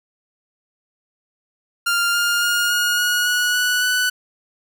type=tone with pitch steps; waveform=sawtooth; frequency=1396.9 / 1409.9 / 1423 / 1436.2 / 1449.5 / 1463 / 1476.5 / 1490.3 Hz; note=F6 / F6 / F6 / F6 / F#6 / F#6 / F#6 / F#6; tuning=0 / +16 / +32 / +48 / -36 / -20 / -4 / +12 cents; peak=-13 dBFS; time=1.86-4.1 s; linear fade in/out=10 ms; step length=280 ms; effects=none